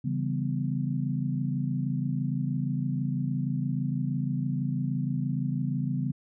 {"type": "chord", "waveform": "sine", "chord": "C# half-diminished seventh", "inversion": "none", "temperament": "equal with one note detuned", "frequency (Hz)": [138.59, 164.81, 196, 249.1], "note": ["C#3", "E3", "G3", "B3"], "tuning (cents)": [0, 0, 0, 15], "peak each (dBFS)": [-29, -33, -34, -33], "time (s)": [0.04, 6.12], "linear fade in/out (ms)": 10, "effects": []}